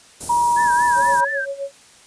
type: band-stop noise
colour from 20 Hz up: white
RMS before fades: -26 dBFS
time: 0.2-1.21 s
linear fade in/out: 10 ms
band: 500 to 9200 Hz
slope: 12 dB/octave
type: tone with pitch glide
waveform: sine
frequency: 955 to 965 Hz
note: A#5 to B5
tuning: +42 to -40 cents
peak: -14 dBFS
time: 0.29-1.25 s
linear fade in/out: 10 ms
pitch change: +18 cents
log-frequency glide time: 0.58-0.8 s
type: tone with vibrato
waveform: sine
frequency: 1664 Hz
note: G#6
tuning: 3 cents sharp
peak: -21 dBFS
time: 0.56-1.46 s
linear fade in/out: 20 ms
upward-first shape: sine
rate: 4.3 Hz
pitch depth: 110 cents each way
type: tone with tremolo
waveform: sine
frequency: 555 Hz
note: C#5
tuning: 2 cents sharp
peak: -22 dBFS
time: 0.95-1.72 s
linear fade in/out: 50 ms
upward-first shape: sine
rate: 7.7 Hz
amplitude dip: 80%
effects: white hiss -48 dBFS RMS until 2.06 s + resampled to 22050 Hz